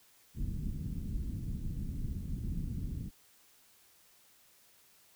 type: low-pass noise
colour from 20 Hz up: pink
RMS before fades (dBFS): -37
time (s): 0.34-3.11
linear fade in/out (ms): 50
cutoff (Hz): 230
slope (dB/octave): 24
effects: white hiss -64 dBFS RMS until 5.15 s